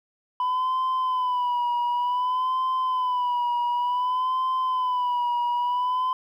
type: tone with vibrato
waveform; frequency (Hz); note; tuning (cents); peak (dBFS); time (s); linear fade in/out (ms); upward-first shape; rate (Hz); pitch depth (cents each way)
sine; 997; B5; +16; -19; 0.4-6.13; 2; sine; 0.55; 60
effects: tanh soft clip ceiling -21 dBFS + 10-bit